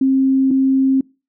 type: tone pair in turn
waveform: sine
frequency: 266.5 / 266.5 Hz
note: C4 / C4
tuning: +32 / +32 cents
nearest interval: unison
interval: 0 cents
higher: neither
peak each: -11 dBFS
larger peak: neither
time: 0.01-0.51 / 0.51-1.01 s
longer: neither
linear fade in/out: 5 ms
effects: noise-tail reverb RT60 0.3 s tail -24 dB re dry